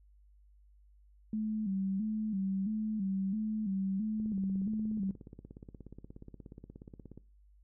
sine tone with vibrato, 204.2 Hz, G#3, 29 cents flat, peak -31 dBFS, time 1.33-5.11 s, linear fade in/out 2 ms, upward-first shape square, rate 1.5 Hz, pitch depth 98 cents each way
click train, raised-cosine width 3 ms, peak -35 dBFS, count 51, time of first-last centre 4.2-7.176 s, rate 16.8 Hz
effects noise-tail reverb RT60 0.3 s tail -20 dB re dry + added 50 Hz sine -59 dBFS peak until 7.63 s

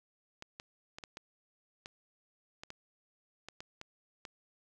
clicks, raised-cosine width 0.2 ms, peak -27 dBFS, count 12, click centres 0.424 / 0.599 / 0.985 / 1.038 / 1.171 / 1.859 / 2.635 / 2.704 / 3.486 / 3.605 / 3.814 / 4.252 s, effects none

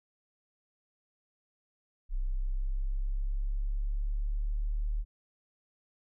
sine linear sweep, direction up, 32 to 37.73 Hz, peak -28 dBFS, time 2.09-5.05 s, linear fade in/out 50 ms, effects none

